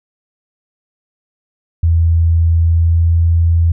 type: tone with pitch glide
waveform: sine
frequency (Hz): 83 to 83.77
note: E2 to E2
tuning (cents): +12 to +28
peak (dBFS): -8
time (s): 1.83-3.72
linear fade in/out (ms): 5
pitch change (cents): +16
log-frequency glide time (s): 2.62-3.15
effects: none